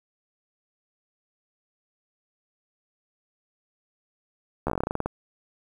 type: slowing click train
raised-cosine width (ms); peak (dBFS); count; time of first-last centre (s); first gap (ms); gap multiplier
1; -12; 14; 4.67-5.06; 13; 1.13
effects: 8-bit